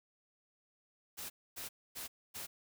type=noise bursts; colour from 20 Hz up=white; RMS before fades=-44 dBFS; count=4; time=1.17-2.47 s; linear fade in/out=20 ms; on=130 ms; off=260 ms; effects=none